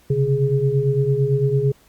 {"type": "tone cluster", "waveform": "sine", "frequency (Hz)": [131.4, 140.3, 415.8], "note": ["C3", "C#3", "G#4"], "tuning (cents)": [8, 21, 2], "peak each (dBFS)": -20, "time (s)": [0.1, 1.72], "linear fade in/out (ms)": 5, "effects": ["pink hiss -55 dBFS RMS until 1.88 s", "Opus 48 kbps"]}